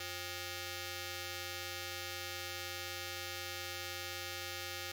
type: ring-modulated tone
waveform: 5% pulse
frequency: 444.8 Hz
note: A4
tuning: 19 cents sharp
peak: -26 dBFS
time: 0-4.92 s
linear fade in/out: 5 ms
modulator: 980 Hz
effects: none